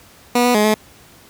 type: tone with pitch steps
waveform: 15% pulse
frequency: 243.4 / 245.4 / 210.8 / 214.6 Hz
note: B3 / B3 / G#3 / A3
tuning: -25 / -11 / +26 / -43 cents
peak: -6 dBFS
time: 0.35-0.742 s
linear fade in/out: 5 ms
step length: 98 ms
effects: pink hiss -46 dBFS RMS until 1.29 s + high-pass 60 Hz 12 dB/octave